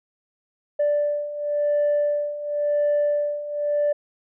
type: beating tone pair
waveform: sine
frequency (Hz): 586 / 586.94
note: D5 / D5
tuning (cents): -4 / -1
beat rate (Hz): 0.94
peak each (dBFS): -24 / -20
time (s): 0.79-3.93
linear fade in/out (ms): 10
effects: tanh soft clip ceiling -15 dBFS